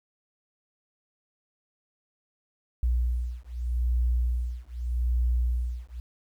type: beating tone pair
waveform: sine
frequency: 60 / 60.82 Hz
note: B1 / B1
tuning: -49 / -26 cents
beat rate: 0.82 Hz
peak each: -27 / -27 dBFS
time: 2.83-6 s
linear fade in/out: 0 ms
effects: 10-bit